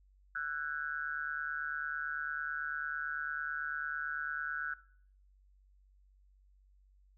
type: tone with amplitude modulation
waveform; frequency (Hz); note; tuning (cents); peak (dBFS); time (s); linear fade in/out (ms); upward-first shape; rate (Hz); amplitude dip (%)
sine; 1484; F#6; +5; -30; 0.35-4.74; 5; sine; 149; 100
effects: noise-tail reverb RT60 0.6 s tail -20 dB re dry + added 48 Hz sine -62 dBFS peak until 7.17 s